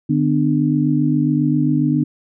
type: tone cluster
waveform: sine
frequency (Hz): 150.2 / 251.8 / 299.2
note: D3 / B3 / D4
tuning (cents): +39 / +34 / +32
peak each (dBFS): -18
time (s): 0.09-2.04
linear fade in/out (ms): 10
effects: none